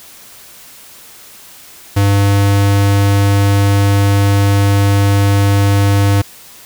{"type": "tone", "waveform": "square", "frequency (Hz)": 100, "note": "G2", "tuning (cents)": 35, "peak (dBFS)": -9, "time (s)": [1.96, 6.22], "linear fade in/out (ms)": 10, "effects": ["white hiss -38 dBFS RMS until 6.65 s"]}